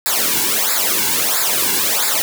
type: noise with flanger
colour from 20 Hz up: white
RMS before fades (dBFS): -17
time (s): 0.06-2.22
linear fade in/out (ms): 0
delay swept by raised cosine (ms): 0.33 to 1.63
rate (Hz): 1.5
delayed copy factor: -1
effects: none